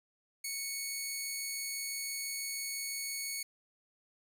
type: tone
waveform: 10% pulse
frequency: 2217 Hz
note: C#7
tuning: in tune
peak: -27 dBFS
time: 0.44-3.43 s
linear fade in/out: 5 ms
effects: none